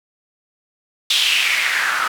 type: noise with band-pass filter sweep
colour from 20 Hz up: white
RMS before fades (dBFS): -18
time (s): 1.1-2.08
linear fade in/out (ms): 5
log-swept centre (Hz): 3500 to 1300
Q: 4.1
effects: none